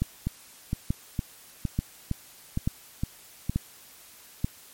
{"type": "two click trains", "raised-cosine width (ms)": 5, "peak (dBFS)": [-12, -14], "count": [6, 8], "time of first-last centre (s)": [[0.02, 4.445], [0.27, 3.496]], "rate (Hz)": [1.13, 2.17], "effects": ["white hiss -51 dBFS RMS until 4.73 s", "MP3 64 kbps"]}